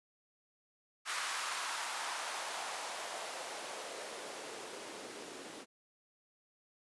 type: noise with band-pass filter sweep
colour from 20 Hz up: blue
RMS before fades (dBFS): -42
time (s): 1.05-5.66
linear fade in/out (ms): 50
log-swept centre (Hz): 1300 to 290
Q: 1.7
effects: resampled to 24000 Hz